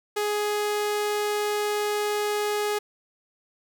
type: tone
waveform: sawtooth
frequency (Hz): 417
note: G#4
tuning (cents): +7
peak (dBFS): -20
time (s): 0.16-2.79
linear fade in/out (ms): 10
effects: none